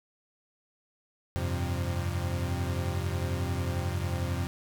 40% pulse chord, F suspended second, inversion none, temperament equal with one note detuned, 86.85 / 98 / 130.81 Hz, F2 / G2 / C3, -9 / 0 / 0 cents, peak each -30 / -34 / -34 dBFS, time 1.36-4.47 s, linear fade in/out 0 ms, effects none

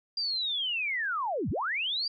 sine linear two-way sweep, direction down then up, 4809 to 64 to 4809 Hz, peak -28 dBFS, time 0.17-2.08 s, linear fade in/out 5 ms, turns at 1.5 s, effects none

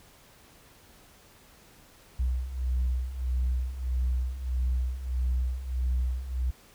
sine beating tone pair, 61.74 / 63.34 Hz, B1 / B1, 0 / +44 cents, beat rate 1.6 Hz, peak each -30 / -26 dBFS, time 2.19-6.51 s, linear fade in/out 10 ms, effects tanh soft clip ceiling -21 dBFS + pink hiss -56 dBFS RMS until 6.74 s

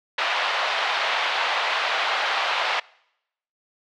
pink band-pass noise, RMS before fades -24 dBFS, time 0.18-2.8 s, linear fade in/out 5 ms, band 680 to 3800 Hz, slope 24 dB/octave, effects noise-tail reverb RT60 0.8 s tail -24 dB re dry

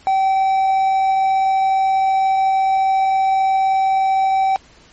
triangle tone, 770 Hz, G5, 31 cents flat, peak -11 dBFS, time 0.07-4.56 s, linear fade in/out 0 ms, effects pink hiss -48 dBFS RMS until 4.92 s + MP3 32 kbps

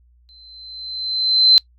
sine tone with exponential growth, 4078 Hz, C8, 45 cents flat, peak -6 dBFS, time 0.29-1.58 s, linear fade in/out 0 ms, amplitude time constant 280 ms, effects noise-tail reverb RT60 0.1 s tail -24 dB re dry + added 60 Hz sine -51 dBFS peak until 1.78 s

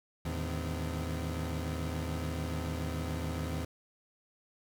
30% pulse tone cluster, 80.5 / 110.9 / 154 / 258.1 Hz, E2 / A2 / D#3 / C4, -41 / +14 / -17 / -23 cents, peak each -33 / -40 / -39 / -38 dBFS, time 0.25-3.65 s, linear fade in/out 5 ms, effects none

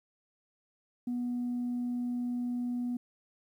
sine tone, 244.2 Hz, B3, 19 cents flat, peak -29 dBFS, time 1.07-2.97 s, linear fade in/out 5 ms, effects tanh soft clip ceiling -28 dBFS + 11-bit

